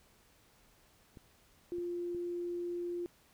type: clicks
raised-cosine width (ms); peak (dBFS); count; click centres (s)
3; -38 / -39 / -38; 3; 1.172 / 1.784 / 2.148
type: tone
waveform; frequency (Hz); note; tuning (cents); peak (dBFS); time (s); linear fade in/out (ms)
sine; 349.2; F4; 0; -35; 1.72-3.06; 0
effects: pink hiss -66 dBFS RMS until 3.33 s